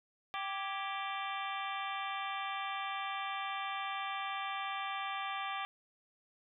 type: harmonic tone with a mistuned harmonic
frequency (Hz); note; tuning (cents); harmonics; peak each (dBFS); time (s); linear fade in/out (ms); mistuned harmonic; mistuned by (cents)
391.4; G4; -3; 2 / 3 / 4 / 5 / 6 / 7 / 8 / 9; -41 / -40 / -47 / -48 / -45 / -50 / -48 / -49; 0.34-5.65; 0; 4; +98
effects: none